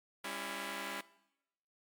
5% pulse chord, C# diminished, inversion second, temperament just, 199.57 / 277.2 / 332.6 Hz, G3 / C#4 / E4, +31 / 0 / +16 cents, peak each -33 dBFS, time 0.24-1.01 s, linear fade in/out 5 ms, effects noise-tail reverb RT60 0.9 s tail -20 dB re dry + MP3 96 kbps

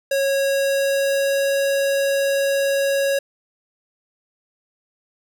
square tone with pitch glide, 549 to 552.8 Hz, C#5 to C#5, -17 to -5 cents, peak -18 dBFS, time 0.11-3.19 s, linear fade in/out 5 ms, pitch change +12 cents, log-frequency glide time 0.21-1.53 s, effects none

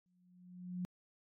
sine tone with exponential growth, 180 Hz, F#3, 47 cents flat, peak -35 dBFS, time 0.06-0.85 s, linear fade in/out 0 ms, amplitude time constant 170 ms, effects AAC 48 kbps

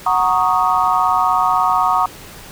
sine chord, D# minor seventh, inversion first, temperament equal, 740 / 932.3 / 1108.7 / 1244.5 Hz, F#5 / A#5 / C#6 / D#6, 0 / 0 / 0 / 0 cents, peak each -18 dBFS, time 0.06-2.06 s, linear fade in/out 5 ms, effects pink hiss -37 dBFS RMS until 2.51 s

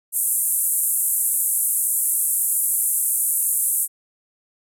white band-pass noise, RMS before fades -21 dBFS, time 0.12-3.88 s, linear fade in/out 50 ms, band 8300 to 13000 Hz, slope 48 dB/octave, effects none

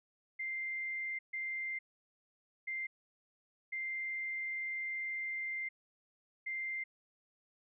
sine tone bursts at uneven times, 2093 Hz, C7, in tune, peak -36 dBFS, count 5, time 0.39-1.19 / 1.33-1.79 / 2.67-2.87 / 3.72-5.69 / 6.46-6.84 s, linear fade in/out 10 ms, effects none

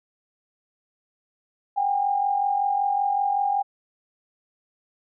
sine tone pair together, 762 / 807.3 Hz, G5 / G#5, -49 / -49 cents, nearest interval minor second, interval 100 cents, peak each -27 / -21 dBFS, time 1.76-3.63 s, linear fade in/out 20 ms, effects none

